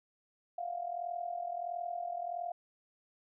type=tone with amplitude modulation; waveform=sine; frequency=698.5 Hz; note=F5; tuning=in tune; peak=-32 dBFS; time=0.58-2.52 s; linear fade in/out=5 ms; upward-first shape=sine; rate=41.5 Hz; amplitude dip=75%; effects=none